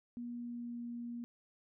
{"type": "tone with pitch glide", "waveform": "sine", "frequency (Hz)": [239.8, 237.7], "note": ["A#3", "A#3"], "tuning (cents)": [49, 34], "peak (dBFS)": -40, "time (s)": [0.17, 1.24], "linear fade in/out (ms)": 0, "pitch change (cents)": -15, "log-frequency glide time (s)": [0.33, 0.82], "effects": []}